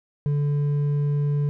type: tone with hard clipping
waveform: sine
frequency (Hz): 145.1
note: D3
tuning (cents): -21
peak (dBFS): -21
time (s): 0.26-1.49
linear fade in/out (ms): 0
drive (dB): 4
effects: none